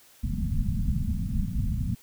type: low-pass noise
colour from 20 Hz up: pink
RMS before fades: -27 dBFS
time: 0.23-1.95 s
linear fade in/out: 10 ms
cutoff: 240 Hz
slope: 96 dB/octave
effects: white hiss -56 dBFS RMS until 2.02 s